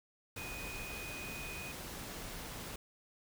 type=tone in noise; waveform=sine; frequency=2489 Hz; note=D#7; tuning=in tune; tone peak=-45 dBFS; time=0.37-1.72 s; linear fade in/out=5 ms; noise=pink; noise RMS=-45 dBFS; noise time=0.36-2.76 s; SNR=-3 dB; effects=none